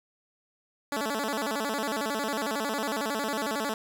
10% pulse tone with vibrato, 250 Hz, B3, 21 cents sharp, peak -20 dBFS, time 0.92-3.74 s, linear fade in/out 2 ms, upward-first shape square, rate 11 Hz, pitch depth 230 cents each way, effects none

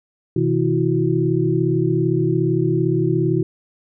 sine tone cluster, 128 / 161.5 / 328.7 / 366.2 Hz, C3 / E3 / E4 / F#4, -38 / -35 / -5 / -18 cents, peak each -21 dBFS, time 0.36-3.43 s, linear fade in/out 5 ms, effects none

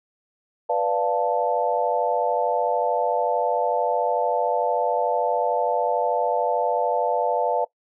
sine chord, B half-diminished seventh, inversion none, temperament equal, 493.9 / 587.3 / 698.5 / 880 Hz, B4 / D5 / F5 / A5, 0 / 0 / 0 / 0 cents, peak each -25 dBFS, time 0.69-7.65 s, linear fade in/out 10 ms, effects noise-tail reverb RT60 0.1 s tail -20 dB re dry

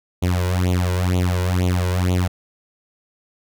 sawtooth tone with flanger, 90.4 Hz, F#2, 40 cents flat, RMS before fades -19 dBFS, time 0.22-2.28 s, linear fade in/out 10 ms, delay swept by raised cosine 0.29 to 2.09 ms, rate 2.1 Hz, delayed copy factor +0.9, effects none

